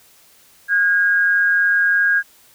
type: tone pair together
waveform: sine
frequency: 1446 / 1629.2 Hz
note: F#6 / G#6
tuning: -40 / -34 cents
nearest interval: major second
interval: 206 cents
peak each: -23 / -13 dBFS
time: 0.68-2.23 s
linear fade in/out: 50 ms
effects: white hiss -51 dBFS RMS until 2.54 s